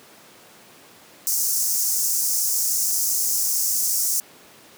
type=high-pass noise; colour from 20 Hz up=pink; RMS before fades=-22 dBFS; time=1.27-4.2 s; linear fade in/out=0 ms; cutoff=5500 Hz; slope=48 dB/octave; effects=pink hiss -48 dBFS RMS until 4.77 s + high-pass 200 Hz 12 dB/octave